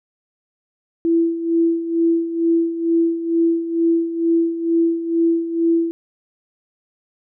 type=tone with tremolo; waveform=sine; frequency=333.2 Hz; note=E4; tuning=19 cents sharp; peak=-12 dBFS; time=1.05-5.91 s; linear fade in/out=0 ms; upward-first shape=sine; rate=2.2 Hz; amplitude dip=70%; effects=none